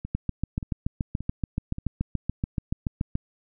two click trains, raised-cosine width 5 ms, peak -13 / -21 dBFS, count 22 / 4, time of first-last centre 0.15-3.154 / 0.05-1.784 s, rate 6.99 / 1.73 Hz, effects none

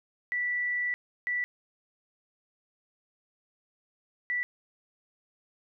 sine tone bursts at uneven times, 1963 Hz, B6, 11 cents flat, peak -27 dBFS, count 3, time 0.32-0.94 / 1.27-1.44 / 4.3-4.43 s, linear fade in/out 0 ms, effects none

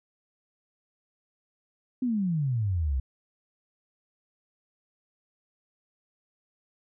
sine exponential sweep, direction down, 261.6 to 62.2 Hz, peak -24 dBFS, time 2.02-3 s, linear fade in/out 5 ms, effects none

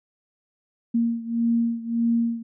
sine beating tone pair, 231.9 / 233.6 Hz, A#3 / A#3, -9 / +4 cents, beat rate 1.7 Hz, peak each -22 / -25 dBFS, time 0.94-2.43 s, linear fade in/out 10 ms, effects none

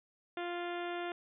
harmonic tone, 349.2 Hz, F4, in tune, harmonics 1 / 2 / 3 / 4 / 5 / 6 / 7 / 8 / 9 / 10, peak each -39 / -41 / -49 / -46 / -49 / -51 / -53 / -53 / -56 / -54 dBFS, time 0.37-1.12 s, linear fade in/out 2 ms, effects none

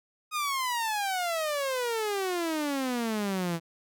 sawtooth exponential sweep, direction down, 1255 to 163 Hz, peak -24 dBFS, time 0.31-3.6 s, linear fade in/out 50 ms, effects none

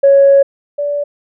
sine tone pair in turn, 554.4 / 579.1 Hz, C#5 / D5, 0 / -24 cents, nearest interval minor second, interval 76 cents, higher second, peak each -3 / -14 dBFS, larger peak first, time 0.03-0.43 / 0.78-1.04 s, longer first, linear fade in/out 10 ms, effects tanh soft clip ceiling 0 dBFS

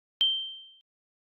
sine tone with exponential decay, 3134 Hz, G7, 1 cent flat, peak -18 dBFS, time 0.21-0.81 s, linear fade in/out 0 ms, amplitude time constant 130 ms, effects Opus 48 kbps

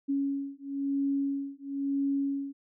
sine beating tone pair, 277.2 / 278.2 Hz, C#4 / C#4, 0 / +6 cents, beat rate 1 Hz, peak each -31 dBFS, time 0.08-2.53 s, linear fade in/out 20 ms, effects none

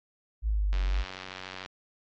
sine exponential two-way sweep, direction down then up, 55.2 to 46.25 to 52.5 Hz, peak -24 dBFS, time 0.42-1.05 s, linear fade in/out 50 ms, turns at 0.84 s
click train, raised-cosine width 0.2 ms, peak -21 dBFS, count 88, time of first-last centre 0.73-1.66 s, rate 93.5 Hz
effects low-pass 4000 Hz 12 dB/octave + AAC 32 kbps

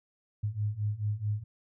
sine beating tone pair, 102.5 / 107.1 Hz, G#2 / A2, -22 / -46 cents, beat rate 4.6 Hz, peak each -33 / -31 dBFS, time 0.43-1.44 s, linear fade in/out 10 ms, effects none

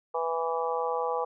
harmonic tone, 164.81 Hz, E3, in tune, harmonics 3 / 4 / 5 / 6 / 7, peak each -30 / -37 / -32 / -35 / -35 dBFS, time 0.14-1.25 s, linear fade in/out 10 ms, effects none

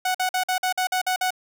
sawtooth tone bursts, 740 Hz, F#5, in tune, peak -17 dBFS, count 9, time 0.05-1.306 s, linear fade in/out 5 ms, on 96 ms, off 49 ms, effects none

